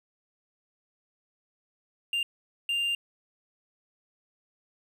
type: tone bursts at uneven times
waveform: triangle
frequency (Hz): 2794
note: F7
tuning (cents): 0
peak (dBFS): -24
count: 2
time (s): 2.13-2.23 / 2.69-2.95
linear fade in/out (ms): 2
effects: none